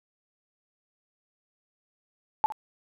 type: tone with echo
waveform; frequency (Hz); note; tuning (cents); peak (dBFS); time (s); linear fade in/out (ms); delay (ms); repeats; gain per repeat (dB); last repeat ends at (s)
sine; 865; A5; -30; -17; 2.44-2.46; 0; 62; 1; -15; 2.522
effects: none